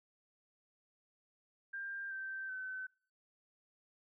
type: tone with pitch steps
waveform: sine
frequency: 1593 / 1557.5 / 1522.8 Hz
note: G6 / G6 / F#6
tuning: +27 / -12 / +49 cents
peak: -40 dBFS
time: 1.73-2.87 s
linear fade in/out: 10 ms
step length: 380 ms
effects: noise-tail reverb RT60 0.4 s tail -21 dB re dry